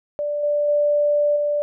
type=tone with level steps; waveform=sine; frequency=587.3 Hz; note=D5; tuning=in tune; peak=-21 / -17 / -15 / -18 dBFS; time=0.19-1.62 s; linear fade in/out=0 ms; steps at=0.43 / 0.68 / 1.36 s; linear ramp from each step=5 ms; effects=none